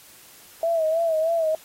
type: tone with vibrato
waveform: sine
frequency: 650 Hz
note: E5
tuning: 24 cents flat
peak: -19 dBFS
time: 0.63-1.55 s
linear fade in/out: 2 ms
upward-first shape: sine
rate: 3.2 Hz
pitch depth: 65 cents each way
effects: white hiss -49 dBFS RMS until 1.64 s + AAC 48 kbps